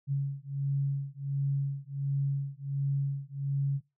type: beating tone pair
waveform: sine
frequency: 138.4 / 139.8 Hz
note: C#3 / C#3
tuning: -2 / +15 cents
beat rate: 1.4 Hz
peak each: -31 dBFS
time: 0.07-3.81 s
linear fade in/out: 50 ms
effects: noise-tail reverb RT60 0.2 s tail -19 dB re dry